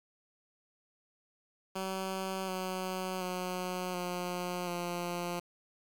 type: tone with pitch steps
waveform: 10% pulse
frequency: 190 / 186.09 / 182.26 / 178.51 / 174.84 Hz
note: F#3 / F#3 / F#3 / F3 / F3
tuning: +46 / +10 / -26 / +38 / +2 cents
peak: -26 dBFS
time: 1.75-5.4 s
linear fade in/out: 10 ms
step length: 730 ms
effects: 9-bit